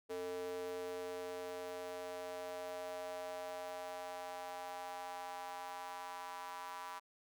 square tone with high-pass filter sweep, 89.5 Hz, F2, 43 cents sharp, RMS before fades -45 dBFS, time 0.09-7 s, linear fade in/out 20 ms, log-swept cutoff 430 to 1000 Hz, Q 4, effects none

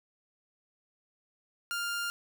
sawtooth tone, 1401 Hz, F6, 5 cents sharp, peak -28 dBFS, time 1.71-2.1 s, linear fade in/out 0 ms, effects none

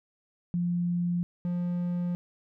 sine / triangle tone pair in turn, 174.61 / 175.93 Hz, F3 / F3, 0 / +13 cents, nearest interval unison, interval 13 cents, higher second, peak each -25 dBFS, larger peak neither, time 0.54-1.23 / 1.45-2.15 s, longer second, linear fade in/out 0 ms, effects none

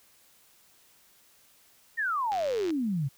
sine exponential sweep, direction down, 1896 to 128.7 Hz, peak -26 dBFS, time 1.97-3.09 s, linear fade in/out 20 ms
click train, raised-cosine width 0.2 ms, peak -23 dBFS, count 38, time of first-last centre 2.32-2.705 s, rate 96.1 Hz
effects white hiss -61 dBFS RMS until 3.17 s

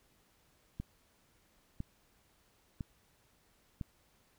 click train, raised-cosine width 5 ms, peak -26 dBFS, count 4, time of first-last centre 0.8-3.812 s, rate 0.996 Hz, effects pink hiss -70 dBFS RMS until 4.38 s

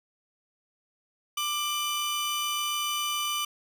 sawtooth tone pair together, 1185.4 / 2987 Hz, D6 / F#7, +16 / +16 cents, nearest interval octave + major third, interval 1600 cents, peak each -27 dBFS, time 1.37-3.45 s, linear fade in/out 5 ms, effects none

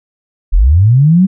sine linear sweep, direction up, 32.7 to 196 Hz, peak -4 dBFS, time 0.52-1.27 s, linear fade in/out 20 ms, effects none

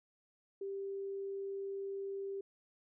sine tone, 393.2 Hz, G4, 5 cents sharp, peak -38 dBFS, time 0.61-2.41 s, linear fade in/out 5 ms, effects none

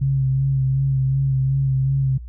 sine tone with vibrato, 134.4 Hz, C3, 47 cents sharp, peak -16 dBFS, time 0.01-2.18 s, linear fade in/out 10 ms, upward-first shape sine, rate 2.7 Hz, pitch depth 30 cents each way, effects added 60 Hz sine -32 dBFS peak until 2.28 s

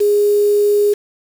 sine tone with quantisation, 412.4 Hz, G#4, 12 cents flat, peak -10 dBFS, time 0-0.94 s, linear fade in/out 10 ms, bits 5, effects none

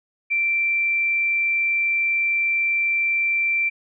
sine tone, 2349 Hz, D7, in tune, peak -18 dBFS, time 0.3-3.7 s, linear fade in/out 20 ms, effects none

